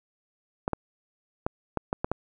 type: clicks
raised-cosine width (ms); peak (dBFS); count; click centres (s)
1; -12; 7; 0.679 / 0.733 / 1.465 / 1.773 / 1.929 / 2.045 / 2.116
effects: none